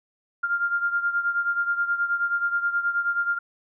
sine beating tone pair, 1396.9 / 1406.3 Hz, F6 / F6, 0 / +12 cents, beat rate 9.4 Hz, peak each -23 / -28 dBFS, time 0.43-3.39 s, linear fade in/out 10 ms, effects none

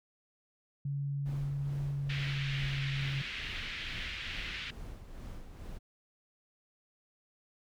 sine tone with pitch glide, 140.8 to 137.43 Hz, C#3 to C#3, +27 to -15 cents, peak -32 dBFS, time 0.85-3.22 s, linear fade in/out 5 ms, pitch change -42 cents, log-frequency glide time 1.91-2.63 s
brown noise with tremolo, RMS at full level -43 dBFS, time 1.25-5.79 s, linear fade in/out 20 ms, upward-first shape sine, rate 2.3 Hz, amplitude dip 50%
white band-pass noise, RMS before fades -41 dBFS, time 2.09-4.71 s, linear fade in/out 10 ms, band 1700 to 3200 Hz, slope 24 dB/octave
effects none

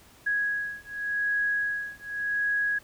sine beating tone pair, 1661 / 1661.87 Hz, G#6 / G#6, 0 / +1 cents, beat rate 0.87 Hz, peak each -29 dBFS, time 0.26-2.79 s, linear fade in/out 10 ms, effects pink hiss -55 dBFS RMS until 2.83 s

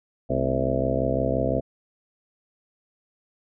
harmonic tone with a mistuned harmonic, 65.8 Hz, C2, 10 cents sharp, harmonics 1 / 2 / 3 / 4 / 5 / 6 / 7 / 8 / 9 / 10, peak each -31 / -29 / -34 / -29 / -34 / -34 / -31 / -28 / -32 / -28 dBFS, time 0.29-1.61 s, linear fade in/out 20 ms, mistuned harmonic 3, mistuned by +140 cents, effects none

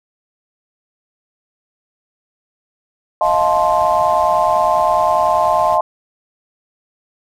pink low-pass noise, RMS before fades -35 dBFS, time 3.21-5.79 s, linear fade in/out 50 ms, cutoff 11000 Hz, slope 12 dB/octave
sine chord, F dominant seventh, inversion third, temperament just, 628.6 / 698.5 / 873.1 / 1047.7 Hz, Eb5 / F5 / A5 / C6, +18 / 0 / -14 / +2 cents, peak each -17 dBFS, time 3.21-5.81 s, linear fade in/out 2 ms
effects none

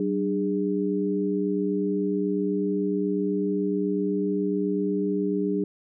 sine tone cluster, 191.2 / 298.7 / 407.5 Hz, G3 / D4 / G#4, -43 / +29 / -33 cents, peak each -27 dBFS, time 0-5.64 s, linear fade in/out 2 ms, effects none

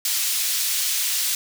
pink high-pass noise, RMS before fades -23 dBFS, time 0.05-1.35 s, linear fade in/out 2 ms, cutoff 3800 Hz, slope 12 dB/octave, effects none

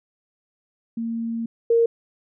sine tone pair in turn, 229.5 / 463.3 Hz, A#3 / A#4, -27 / -11 cents, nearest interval octave, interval 1216 cents, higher second, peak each -24 / -14 dBFS, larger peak second, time 0.97-1.46 / 1.7-1.86 s, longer first, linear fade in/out 5 ms, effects none

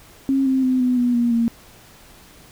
sine tone with pitch steps, 270.3 / 263.5 / 256.9 / 250.5 / 244.2 / 238 / 232.1 Hz, C#4 / C4 / C4 / B3 / B3 / A#3 / A#3, -44 / +12 / -32 / +25 / -19 / +36 / -7 cents, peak -15 dBFS, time 0.29-1.48 s, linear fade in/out 0 ms, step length 170 ms, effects pink hiss -47 dBFS RMS until 2.51 s

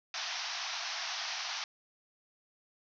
white band-pass noise, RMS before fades -38 dBFS, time 0.14-1.64 s, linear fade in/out 2 ms, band 650 to 6000 Hz, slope 96 dB/octave, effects none

